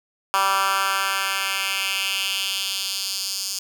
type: tone with high-pass filter sweep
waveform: 10% pulse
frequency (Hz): 194.4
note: G3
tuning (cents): -14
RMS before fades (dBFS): -24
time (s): 0.34-3.59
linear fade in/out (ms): 0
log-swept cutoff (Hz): 1100 to 5500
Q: 2.2
effects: none